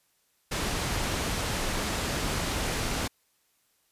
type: low-pass noise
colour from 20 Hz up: pink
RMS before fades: -30 dBFS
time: 0.51-3.08 s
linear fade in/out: 10 ms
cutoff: 9300 Hz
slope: 12 dB/octave
effects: white hiss -70 dBFS RMS until 3.91 s + resampled to 32000 Hz